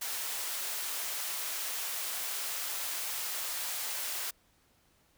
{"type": "high-pass noise", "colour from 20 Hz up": "white", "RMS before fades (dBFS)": -36, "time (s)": [0.01, 4.31], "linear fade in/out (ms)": 10, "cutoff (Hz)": 590, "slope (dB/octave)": 12, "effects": ["pink hiss -68 dBFS RMS until 5.17 s"]}